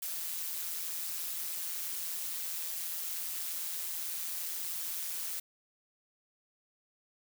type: noise with amplitude modulation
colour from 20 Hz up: blue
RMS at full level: -35 dBFS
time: 0.02-5.4 s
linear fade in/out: 5 ms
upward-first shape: sine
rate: 169 Hz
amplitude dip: 55%
effects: none